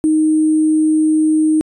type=tone with sample-and-hold; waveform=sine; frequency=311.1 Hz; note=D#4; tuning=in tune; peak=-10 dBFS; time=0.04-1.61 s; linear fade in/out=0 ms; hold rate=8820 Hz; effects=resampled to 32000 Hz